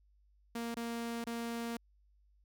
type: tone with dropouts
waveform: sawtooth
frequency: 233.1 Hz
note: A#3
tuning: in tune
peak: -33 dBFS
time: 0.55-1.77 s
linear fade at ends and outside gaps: 5 ms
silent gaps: 0.745-0.767 / 1.242-1.268 s
effects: added 50 Hz sine -65 dBFS peak until 2.44 s